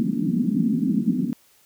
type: band-pass noise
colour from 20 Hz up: white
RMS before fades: -22 dBFS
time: 0-1.33 s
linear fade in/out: 0 ms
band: 170 to 270 Hz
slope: 48 dB/octave
effects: white hiss -58 dBFS RMS until 1.65 s